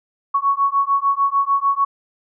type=beating tone pair; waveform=sine; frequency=1108.7 / 1115.4 Hz; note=C#6 / C#6; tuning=0 / +10 cents; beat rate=6.7 Hz; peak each=-18 / -18 dBFS; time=0.34-1.85 s; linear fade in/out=10 ms; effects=none